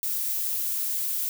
violet noise, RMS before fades -28 dBFS, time 0.03-1.29 s, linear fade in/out 0 ms, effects none

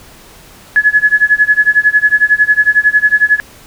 sine tone with tremolo, 1700 Hz, G#6, 40 cents sharp, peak -3 dBFS, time 0.76-3.4 s, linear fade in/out 0 ms, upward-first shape sine, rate 11 Hz, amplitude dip 95%, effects pink hiss -39 dBFS RMS until 3.66 s

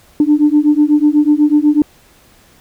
sine beating tone pair, 293.7 / 301.8 Hz, D4 / D4, 0 / +47 cents, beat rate 8.1 Hz, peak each -10 dBFS, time 0.2-1.82 s, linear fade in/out 2 ms, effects tanh soft clip ceiling -1 dBFS + pink hiss -48 dBFS RMS until 2.6 s

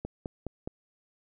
click train, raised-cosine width 2 ms, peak -21 dBFS, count 4, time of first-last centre 0.05-0.675 s, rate 4.8 Hz, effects none

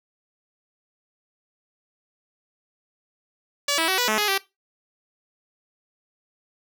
5% pulse tone with pitch steps, 572 / 326.1 / 377.8 / 490.4 / 216.1 / 417.7 / 389.3 Hz, D5 / E4 / F#4 / B4 / A3 / G#4 / G4, -46 / -19 / +36 / -12 / -31 / +10 / -12 cents, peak -9 dBFS, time 3.68-4.38 s, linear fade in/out 5 ms, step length 100 ms, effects noise-tail reverb RT60 0.2 s tail -18 dB re dry

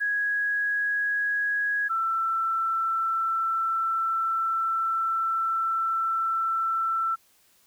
sine tone pair in turn, 1661.2 / 1336.4 Hz, G#6 / E6, 0 / +23 cents, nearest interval major third, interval 377 cents, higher first, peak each -23 dBFS, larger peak neither, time 0-1.89 / 1.89-7.16 s, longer second, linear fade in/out 20 ms, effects white hiss -62 dBFS RMS until 7.66 s

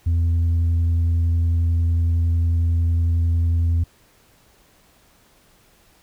sine tone with vibrato, 83.9 Hz, E2, 31 cents sharp, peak -13 dBFS, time 0.06-3.84 s, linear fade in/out 10 ms, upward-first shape sine, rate 11 Hz, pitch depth 9 cents each way, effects tanh soft clip ceiling -15 dBFS + pink hiss -56 dBFS RMS until 6.02 s

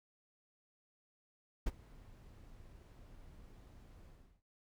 brown noise with ADSR envelope, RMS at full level -33 dBFS, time 1.66-4.42 s, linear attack 11 ms, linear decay 33 ms, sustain -24 dB, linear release 360 ms, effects noise-tail reverb RT60 0.2 s tail -20 dB re dry

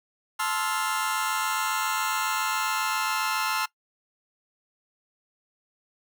sawtooth chord, F major seventh, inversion first, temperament just, 873.1 / 1047.7 / 1309.6 / 1396.9 Hz, A5 / C6 / E6 / F6, -14 / +2 / -12 / 0 cents, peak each -27 dBFS, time 0.39-3.66 s, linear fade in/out 10 ms, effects noise-tail reverb RT60 0.1 s tail -20 dB re dry

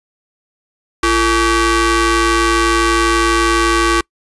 sawtooth ring-modulated tone, 397.5 Hz, G4, 24 cents sharp, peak -4 dBFS, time 1.03-4.01 s, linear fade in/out 5 ms, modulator 739 Hz, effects noise-tail reverb RT60 0.1 s tail -26 dB re dry + resampled to 24000 Hz

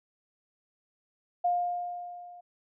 sine tone with level ramp, 707 Hz, F5, 21 cents sharp, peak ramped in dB -22 to -46 dBFS, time 1.44-2.41 s, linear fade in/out 10 ms, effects none

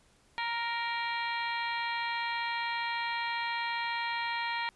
harmonic tone with a mistuned harmonic, 467.4 Hz, A#4, 5 cents sharp, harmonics 2 / 3 / 4 / 5 / 6 / 7 / 8 / 9, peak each -34 / -43 / -37 / -38 / -46 / -43 / -50 / -44 dBFS, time 0.38-4.69 s, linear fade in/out 0 ms, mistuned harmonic 9, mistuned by -21 cents, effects pink hiss -65 dBFS RMS until 4.75 s + resampled to 24000 Hz

